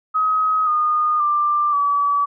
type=tone with pitch steps; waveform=sine; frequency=1267 / 1225.3 / 1184.9 / 1145.8 Hz; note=D#6 / D#6 / D6 / D6; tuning=+31 / -27 / +15 / -43 cents; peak=-15 dBFS; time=0.14-2.26 s; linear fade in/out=20 ms; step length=530 ms; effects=none